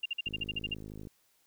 sine tone bursts, 2794 Hz, F7, in tune, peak -30 dBFS, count 10, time 0.03-0.741 s, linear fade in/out 5 ms, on 27 ms, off 49 ms
click train, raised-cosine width 3 ms, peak -32 dBFS, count 43, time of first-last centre 0.27-1.072 s, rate 52.4 Hz
effects white hiss -70 dBFS RMS until 1.46 s

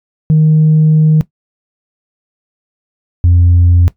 sine tone pair in turn, 155.56 / 87.31 Hz, D#3 / F2, 0 / 0 cents, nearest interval minor seventh, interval 1000 cents, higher first, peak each -3 dBFS, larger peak neither, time 0.3-1.21 / 3.24-3.88 s, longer first, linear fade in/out 0 ms, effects noise-tail reverb RT60 0.1 s tail -17 dB re dry + tanh soft clip ceiling -2 dBFS

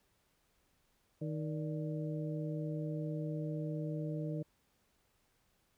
harmonic tone with a mistuned harmonic, 155.56 Hz, D#3, in tune, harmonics 1 / 2 / 3 / 4, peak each -37 / -42 / -46 / -46 dBFS, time 1.21-4.43 s, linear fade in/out 10 ms, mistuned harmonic 4, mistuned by -100 cents, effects pink hiss -75 dBFS RMS until 5.77 s

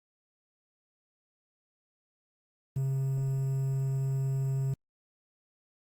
triangle tone with quantisation, 134.7 Hz, C#3, 49 cents flat, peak -25 dBFS, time 2.76-4.74 s, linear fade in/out 5 ms, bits 9, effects Opus 24 kbps

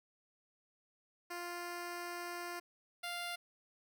10% pulse tone pair in turn, 349.2 / 698.4 Hz, F4 / F5, 0 / 0 cents, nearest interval octave, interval 1200 cents, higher second, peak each -33 / -31 dBFS, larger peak second, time 1.3-2.6 / 3.03-3.36 s, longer first, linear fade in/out 10 ms, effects none

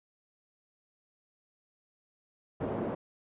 pink band-pass noise, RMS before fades -34 dBFS, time 2.6-2.95 s, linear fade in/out 10 ms, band 180 to 630 Hz, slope 12 dB/octave, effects resampled to 8000 Hz

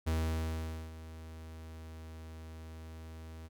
45% pulse tone with ADSR envelope, 80.2 Hz, E2, 47 cents flat, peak -29 dBFS, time 0.06-3.49 s, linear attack 18 ms, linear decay 830 ms, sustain -16 dB, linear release 33 ms, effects none

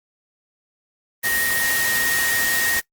sine tone in noise, 1864.7 Hz, A#6, in tune, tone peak -21 dBFS, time 1.23-2.81 s, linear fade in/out 20 ms, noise white, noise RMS -23 dBFS, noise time 1.23-2.81 s, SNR -1 dB, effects noise-tail reverb RT60 0.1 s tail -21 dB re dry + Opus 24 kbps

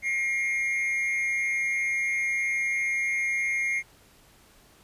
triangle tone with amplitude modulation, 2139 Hz, C7, 38 cents sharp, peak -20 dBFS, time 0.02-3.83 s, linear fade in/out 50 ms, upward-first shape sine, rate 219 Hz, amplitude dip 60%, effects pink hiss -57 dBFS RMS until 4.83 s + resampled to 32000 Hz

